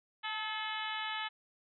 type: harmonic tone with a mistuned harmonic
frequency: 430.3 Hz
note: A4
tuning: 39 cents flat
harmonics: 2 / 3 / 4 / 5 / 6 / 7 / 8 / 9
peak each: -41 / -43 / -42 / -44 / -47 / -43 / -46 / -49 dBFS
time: 0.23-1.29 s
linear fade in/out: 20 ms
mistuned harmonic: 2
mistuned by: +32 cents
effects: none